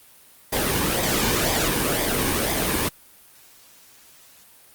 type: noise with flanger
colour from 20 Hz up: pink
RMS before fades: -22 dBFS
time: 0.52-2.89 s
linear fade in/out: 10 ms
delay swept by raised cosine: 0.71 to 1.55 ms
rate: 2 Hz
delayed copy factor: -0.55
effects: white hiss -51 dBFS RMS until 4.74 s + Opus 32 kbps